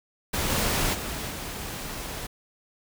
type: noise with level steps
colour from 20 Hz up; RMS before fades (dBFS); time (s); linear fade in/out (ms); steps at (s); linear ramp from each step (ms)
pink; -27 / -25 / -33 / -35; 0.33-2.27; 10; 0.49 / 0.93 / 1.29; 20
effects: none